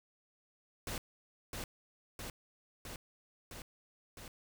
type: noise with echo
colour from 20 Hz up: pink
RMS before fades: -40 dBFS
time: 0.87-0.98 s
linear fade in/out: 2 ms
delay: 660 ms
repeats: 5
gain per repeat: -2 dB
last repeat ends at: 4.28 s
effects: none